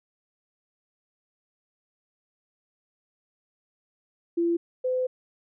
sine tone pair in turn, 340 / 509.4 Hz, F4 / C5, -46 / -46 cents, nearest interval perfect fifth, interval 700 cents, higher second, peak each -21 / -23 dBFS, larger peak first, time 4.37-4.57 / 4.84-5.07 s, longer second, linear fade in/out 10 ms, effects none

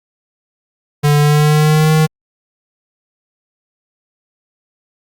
square tone with pitch glide, 146.83 to 156.46 Hz, D3 to D#3, 0 to +10 cents, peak -9 dBFS, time 1.03-2.07 s, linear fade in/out 20 ms, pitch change +110 cents, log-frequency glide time 1.18-1.92 s, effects Opus 48 kbps

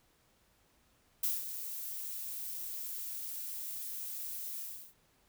violet noise with ADSR envelope, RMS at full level -31 dBFS, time 1.23-4.94 s, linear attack 6 ms, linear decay 180 ms, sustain -10 dB, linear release 340 ms, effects pink hiss -70 dBFS RMS until 5.28 s

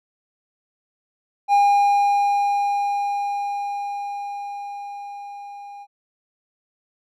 triangle tone with level ramp, 810 Hz, G#5, 43 cents flat, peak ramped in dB -10 to -34 dBFS, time 1.48-5.87 s, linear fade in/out 50 ms, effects none

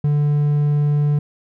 triangle tone, 146.83 Hz, D3, in tune, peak -12 dBFS, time 0.04-1.19 s, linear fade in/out 5 ms, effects none

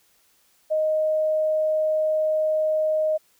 sine tone, 622.3 Hz, D#5, in tune, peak -19 dBFS, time 0.7-3.18 s, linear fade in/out 20 ms, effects white hiss -62 dBFS RMS until 3.39 s

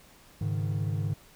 triangle chord, Ab suspended fourth, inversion none, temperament equal, 103.83 / 138.59 / 155.56 Hz, Ab2 / Db3 / Eb3, 0 / 0 / 0 cents, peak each -27 / -32 / -30 dBFS, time 0.41-1.14 s, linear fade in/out 5 ms, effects tanh soft clip ceiling -17 dBFS + pink hiss -56 dBFS RMS until 1.35 s

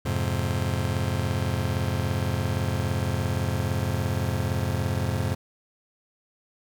35% pulse chord, F minor, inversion none, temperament just, 87.31 / 104.77 / 130.96 Hz, F2 / Ab2 / C3, 0 / +16 / +2 cents, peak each -27 dBFS, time 0.05-5.35 s, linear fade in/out 10 ms, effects none

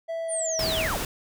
triangle tone with pitch glide, 659.3 to 642.8 Hz, E5 to E5, 0 to -44 cents, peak -26 dBFS, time 0.08-0.88 s, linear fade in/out 20 ms, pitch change -44 cents, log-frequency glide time 0.23-0.52 s
sine linear sweep, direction down, 9610 to 87 Hz, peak -27 dBFS, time 0.28-1 s, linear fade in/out 50 ms
pink noise, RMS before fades -30 dBFS, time 0.59-1.05 s, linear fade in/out 2 ms
effects none

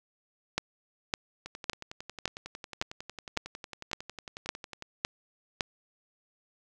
two click trains, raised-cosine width 0.2 ms, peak -23 / -10 dBFS, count 38 / 10, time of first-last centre 1.46-4.824 / 0.58-5.608 s, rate 11 / 1.79 Hz, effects none

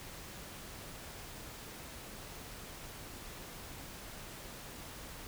silence, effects pink hiss -48 dBFS RMS until 5.27 s

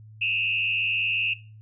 sine tone with frequency modulation, 2670 Hz, E7, 22 cents sharp, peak -22 dBFS, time 0.21-1.34 s, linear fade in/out 10 ms, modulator 85.6 Hz, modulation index 1.8, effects noise-tail reverb RT60 0.4 s tail -20 dB re dry + added 108 Hz sine -44 dBFS peak until 1.61 s

